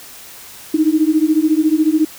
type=beating tone pair; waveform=sine; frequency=304.9 / 318.9 Hz; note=D#4 / D#4; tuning=-35 / +43 cents; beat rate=14 Hz; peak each=-14 dBFS; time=0.74-2.05 s; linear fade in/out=5 ms; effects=white hiss -37 dBFS RMS until 2.18 s